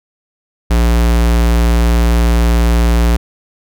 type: tone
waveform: square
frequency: 58.27 Hz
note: A#1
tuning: in tune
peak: -9 dBFS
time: 0.7-3.17 s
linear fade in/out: 10 ms
effects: none